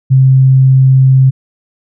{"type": "tone", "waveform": "sine", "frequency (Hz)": 132.2, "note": "C3", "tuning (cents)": 18, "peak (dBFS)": -3, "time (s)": [0.1, 1.31], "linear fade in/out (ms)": 20, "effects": []}